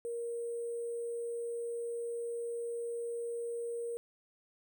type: tone with sample-and-hold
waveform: sine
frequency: 470 Hz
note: A#4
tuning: 14 cents sharp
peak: -35 dBFS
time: 0.05-3.97 s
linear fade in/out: 0 ms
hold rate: 8820 Hz
effects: none